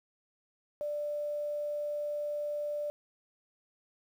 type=tone with quantisation; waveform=sine; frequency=590 Hz; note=D5; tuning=8 cents sharp; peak=-32 dBFS; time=0.81-2.9 s; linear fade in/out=0 ms; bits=10; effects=none

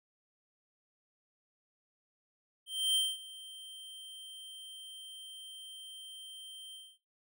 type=tone with ADSR envelope; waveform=square; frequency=3136 Hz; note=G7; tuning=in tune; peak=-27 dBFS; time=2.66-6.98 s; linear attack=290 ms; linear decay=220 ms; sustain=-20 dB; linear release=240 ms; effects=noise-tail reverb RT60 0.3 s tail -17 dB re dry

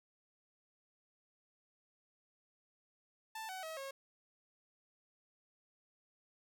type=tone with pitch steps; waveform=sawtooth; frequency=884 / 752 / 639.7 / 544.2 Hz; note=A5 / F#5 / D#5 / C#5; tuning=+8 / +28 / +48 / -32 cents; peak=-39 dBFS; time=3.35-3.91 s; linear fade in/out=5 ms; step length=140 ms; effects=none

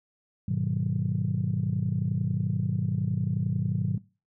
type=chord; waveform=sine; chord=G# minor seventh; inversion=none; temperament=just; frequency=103.83 / 124.59 / 155.74 / 186.89 Hz; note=G#2 / B2 / D#3 / F#3; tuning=0 / +16 / +2 / +18 cents; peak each=-30 / -30 / -29 / -30 dBFS; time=0.48-3.98 s; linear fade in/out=5 ms; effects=noise-tail reverb RT60 0.3 s tail -19 dB re dry + tanh soft clip ceiling -16 dBFS

